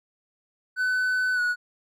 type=tone with pitch glide; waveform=triangle; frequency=1506 to 1463.1 Hz; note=F#6 to F#6; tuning=+30 to -20 cents; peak=-20 dBFS; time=0.76-1.56 s; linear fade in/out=50 ms; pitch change=-50 cents; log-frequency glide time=1.34-1.4 s; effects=none